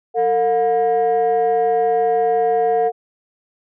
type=tone pair together; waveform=sine; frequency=452.9 / 719 Hz; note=A#4 / F#5; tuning=-50 / -50 cents; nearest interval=minor sixth; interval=800 cents; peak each=-15 dBFS; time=0.14-2.92 s; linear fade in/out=50 ms; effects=tanh soft clip ceiling -10 dBFS